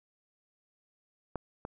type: clicks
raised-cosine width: 1 ms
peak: -20 / -24 dBFS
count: 2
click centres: 1.357 / 1.651 s
effects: none